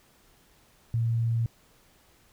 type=tone; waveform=sine; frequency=115.4 Hz; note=A#2; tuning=17 cents flat; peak=-23 dBFS; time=0.94-1.46 s; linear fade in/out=0 ms; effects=pink hiss -61 dBFS RMS until 2.32 s